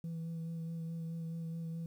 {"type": "tone with vibrato", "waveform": "sine", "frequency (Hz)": 164.9, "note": "E3", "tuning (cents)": 1, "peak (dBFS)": -35, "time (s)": [0.04, 1.86], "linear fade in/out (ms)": 2, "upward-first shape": "sine", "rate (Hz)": 4.7, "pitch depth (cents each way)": 18, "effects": ["tanh soft clip ceiling -37 dBFS", "11-bit"]}